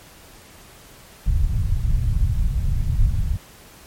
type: low-pass noise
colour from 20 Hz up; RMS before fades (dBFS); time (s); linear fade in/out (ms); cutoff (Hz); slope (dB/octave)
pink; -19; 1.26-3.37; 5; 120; 24
effects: pink hiss -46 dBFS RMS until 3.86 s + MP3 64 kbps